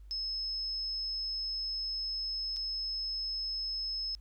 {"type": "tone with dropouts", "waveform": "sine", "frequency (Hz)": 5190, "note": "E8", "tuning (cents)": -28, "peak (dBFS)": -33, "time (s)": [0.11, 4.15], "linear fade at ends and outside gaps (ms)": 0, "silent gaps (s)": [2.563, 2.568], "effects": ["added 50 Hz sine -48 dBFS peak until 4.2 s", "pink hiss -75 dBFS RMS until 4.2 s"]}